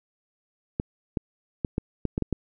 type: clicks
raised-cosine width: 3 ms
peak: -12 dBFS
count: 8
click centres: 0.799 / 1.172 / 1.648 / 1.781 / 2.053 / 2.179 / 2.223 / 2.327 s
effects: none